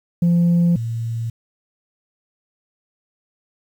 sine tone pair in turn, 172.2 / 114.93 Hz, F3 / A#2, -24 / -24 cents, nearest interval perfect fifth, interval 700 cents, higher first, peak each -10 / -21 dBFS, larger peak first, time 0.22-0.76 / 0.76-1.3 s, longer neither, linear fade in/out 5 ms, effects tanh soft clip ceiling -11 dBFS + 8-bit

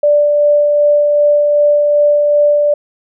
sine tone with tremolo, 587.3 Hz, D5, in tune, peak -6 dBFS, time 0.03-2.74 s, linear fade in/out 5 ms, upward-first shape sine, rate 2.6 Hz, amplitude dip 25%, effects none

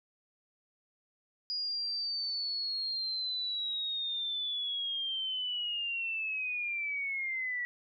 sine linear sweep, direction down, 4896 to 1934 Hz, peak -32 dBFS, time 1.5-7.65 s, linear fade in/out 0 ms, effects none

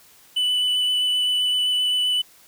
triangle tone with vibrato, 2985 Hz, F#7, 15 cents sharp, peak -17 dBFS, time 0.36-2.22 s, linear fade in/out 10 ms, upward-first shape triangle, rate 7.7 Hz, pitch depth 12 cents each way, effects white hiss -52 dBFS RMS until 2.47 s

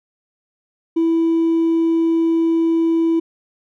triangle tone with hard clipping, 329.6 Hz, E4, in tune, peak -13 dBFS, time 0.96-3.2 s, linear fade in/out 10 ms, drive 2 dB, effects none

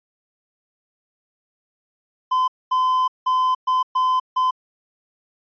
triangle tone bursts at uneven times, 1023 Hz, C6, 39 cents flat, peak -14 dBFS, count 6, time 2.31-2.48 / 2.71-3.08 / 3.26-3.55 / 3.67-3.83 / 3.95-4.2 / 4.36-4.51 s, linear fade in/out 10 ms, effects resampled to 11025 Hz

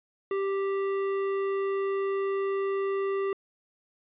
triangle tone with hard clipping, 392 Hz, G4, in tune, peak -28 dBFS, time 0.31-3.33 s, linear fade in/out 2 ms, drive 15 dB, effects resampled to 8000 Hz

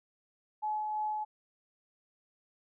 sine tone with tremolo, 853 Hz, G#5, 46 cents sharp, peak -30 dBFS, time 0.62-1.25 s, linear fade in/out 20 ms, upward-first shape sine, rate 3 Hz, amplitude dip 25%, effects none

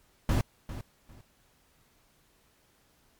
brown noise with echo, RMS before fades -25 dBFS, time 0.29-0.41 s, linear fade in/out 2 ms, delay 400 ms, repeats 2, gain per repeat -13 dB, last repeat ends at 1.21 s, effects pink hiss -66 dBFS RMS until 3.19 s + MP3 96 kbps

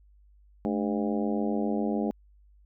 harmonic tone with a mistuned harmonic, 100.6 Hz, G2, 45 cents sharp, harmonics 2 / 3 / 4 / 5 / 6 / 7 / 8, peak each -28 / -32 / -34 / -36 / -38 / -39 / -40 dBFS, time 0.65-2.11 s, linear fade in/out 0 ms, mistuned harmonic 2, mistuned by +110 cents, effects added 50 Hz sine -55 dBFS peak until 2.65 s

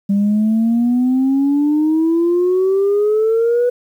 sine exponential sweep, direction up, 197.5 to 493.9 Hz, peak -10 dBFS, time 0.09-3.7 s, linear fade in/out 10 ms, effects tanh soft clip ceiling -9 dBFS + 8-bit

